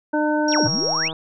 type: harmonic tone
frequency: 302 Hz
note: D4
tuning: 48 cents sharp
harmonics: 1 / 2 / 3 / 5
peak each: -20 / -23 / -25 / -27 dBFS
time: 0.13-0.68 s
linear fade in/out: 10 ms
type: tone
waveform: sine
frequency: 5588 Hz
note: F8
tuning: in tune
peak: -21 dBFS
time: 0.48-1.08 s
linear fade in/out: 5 ms
type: exponential two-way sweep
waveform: sine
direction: down then up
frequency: 6470 to 103.7 to 3937 Hz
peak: -23 dBFS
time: 0.5-1.13 s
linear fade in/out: 50 ms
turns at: 0.66 s
type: click train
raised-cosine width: 1 ms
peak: -19 dBFS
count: 76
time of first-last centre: 0.66-1.129 s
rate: 160 Hz
effects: none